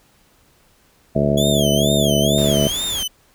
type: harmonic tone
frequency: 71.8 Hz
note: D2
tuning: 39 cents flat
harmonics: 1 / 2 / 3 / 4 / 5 / 6 / 7 / 8 / 9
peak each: -28 / -20 / -20 / -27 / -25 / -26 / -28 / -26 / -20 dBFS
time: 1.15-2.68 s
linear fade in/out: 10 ms
type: tone with vibrato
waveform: sawtooth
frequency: 3322 Hz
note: G#7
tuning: in tune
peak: -18 dBFS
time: 1.37-3.08 s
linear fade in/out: 10 ms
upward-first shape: sine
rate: 2.2 Hz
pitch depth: 170 cents each way
type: noise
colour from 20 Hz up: pink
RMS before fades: -32 dBFS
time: 2.38-3.03 s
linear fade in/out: 0 ms
effects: pink hiss -56 dBFS RMS until 3.34 s